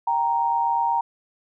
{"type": "tone pair together", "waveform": "sine", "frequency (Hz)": [784, 932.3], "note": ["G5", "A#5"], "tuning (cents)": [0, 0], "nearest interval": "minor third", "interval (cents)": 300, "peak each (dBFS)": [-25, -20], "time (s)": [0.07, 1.01], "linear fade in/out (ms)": 5, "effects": []}